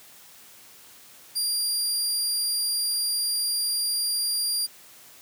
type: tone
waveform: 25% pulse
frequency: 4784 Hz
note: D8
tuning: 31 cents sharp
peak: -19 dBFS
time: 1.35-4.67 s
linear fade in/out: 20 ms
effects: white hiss -50 dBFS RMS until 5.21 s + high-pass 80 Hz 12 dB/octave